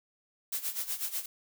blue noise with tremolo, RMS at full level -32 dBFS, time 0.52-1.26 s, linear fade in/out 5 ms, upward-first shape sine, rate 8.1 Hz, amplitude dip 80%, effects none

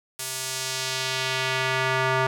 square tone with band-pass filter sweep, 130.81 Hz, C3, in tune, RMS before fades -26 dBFS, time 0.19-2.27 s, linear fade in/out 5 ms, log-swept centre 10000 to 1200 Hz, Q 0.92, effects none

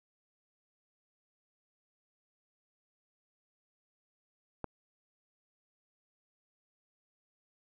click, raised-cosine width 1 ms, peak -22 dBFS, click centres 4.643 s, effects none

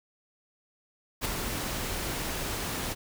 pink noise with ADSR envelope, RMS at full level -27 dBFS, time 1.21-2.95 s, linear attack 42 ms, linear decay 7 ms, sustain -6 dB, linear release 30 ms, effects none

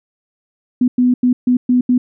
sine tone bursts at uneven times, 248.6 Hz, B3, 12 cents sharp, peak -9 dBFS, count 6, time 0.81-0.88 / 0.98-1.14 / 1.23-1.33 / 1.47-1.57 / 1.69-1.81 / 1.89-1.98 s, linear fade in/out 5 ms, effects none

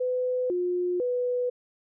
sine tone with pitch steps, 503 / 357.2 / 494.1 Hz, B4 / F4 / B4, +32 / +39 / +1 cents, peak -24 dBFS, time 0-1.5 s, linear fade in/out 10 ms, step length 500 ms, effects none

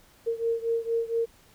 sine beating tone pair, 458.6 / 462.9 Hz, A#4 / A#4, -28 / -12 cents, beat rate 4.3 Hz, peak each -27 / -29 dBFS, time 0.26-1.26 s, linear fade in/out 20 ms, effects pink hiss -58 dBFS RMS until 1.54 s

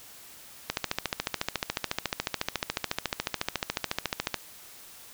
click train, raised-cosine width 0.2 ms, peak -9 dBFS, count 52, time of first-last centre 0.7-4.343 s, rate 14 Hz, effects white hiss -49 dBFS RMS until 5.13 s

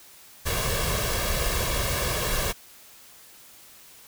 pink noise with comb filter, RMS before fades -26 dBFS, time 0.45-2.53 s, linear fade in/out 20 ms, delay 1.8 ms, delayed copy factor +0.65, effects white hiss -50 dBFS RMS until 4.07 s

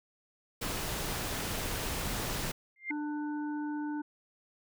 pink noise, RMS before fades -35 dBFS, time 0.61-2.52 s, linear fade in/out 10 ms
sine tone with exponential growth, 2100 Hz, C7, 6 cents sharp, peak -28 dBFS, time 2.76-2.91 s, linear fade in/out 2 ms, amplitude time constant 31 ms
harmonic tone, 297.5 Hz, D4, 22 cents sharp, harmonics 1 / 3 / 5, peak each -33 / -43 / -47 dBFS, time 2.9-4.02 s, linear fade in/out 10 ms
effects none

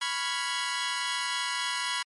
15% pulse chord, C# dominant seventh, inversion third, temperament equal, 987.8 / 1108.7 / 1396.9 / 1661.2 Hz, B5 / C#6 / E#6 / G#6, 0 / 0 / 0 / 0 cents, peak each -25 / -30 / -30 / -28 dBFS, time 0.01-2.03 s, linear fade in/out 10 ms, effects MP3 48 kbps

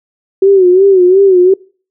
sine tone with vibrato, 376.6 Hz, F#4, 31 cents sharp, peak -3 dBFS, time 0.42-1.54 s, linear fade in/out 5 ms, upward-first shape sine, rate 2.8 Hz, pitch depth 94 cents each way, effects noise-tail reverb RT60 0.4 s tail -24 dB re dry

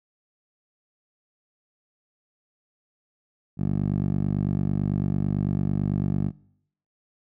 10% pulse tone with band-pass filter, 49 Hz, G1, in tune, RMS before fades -25 dBFS, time 3.57-6.32 s, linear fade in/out 50 ms, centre 160 Hz, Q 1.4, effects noise-tail reverb RT60 0.7 s tail -23 dB re dry

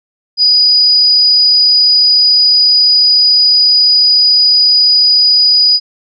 sine tone, 4933 Hz, D#8, 16 cents flat, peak -5 dBFS, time 0.37-5.8 s, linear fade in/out 50 ms, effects none

